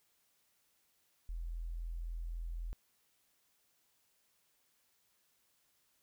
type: tone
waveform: sine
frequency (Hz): 41.89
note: E1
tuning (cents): +29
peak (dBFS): -38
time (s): 1.29-2.73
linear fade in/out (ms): 0
effects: white hiss -75 dBFS RMS until 6.02 s